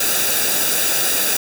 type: noise with comb filter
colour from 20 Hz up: white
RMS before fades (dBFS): -18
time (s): 0-1.37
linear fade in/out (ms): 5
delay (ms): 0.94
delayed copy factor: -0.65
effects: none